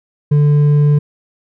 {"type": "tone with hard clipping", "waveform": "sine", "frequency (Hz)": 146.8, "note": "D3", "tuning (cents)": 0, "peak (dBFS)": -9, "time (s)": [0.31, 0.99], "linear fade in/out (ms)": 10, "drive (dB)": 4, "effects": []}